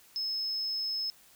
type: tone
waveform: triangle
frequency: 5190 Hz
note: E8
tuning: 28 cents flat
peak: -28 dBFS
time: 0.16-1.1 s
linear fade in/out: 0 ms
effects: tanh soft clip ceiling -27 dBFS + white hiss -59 dBFS RMS until 1.35 s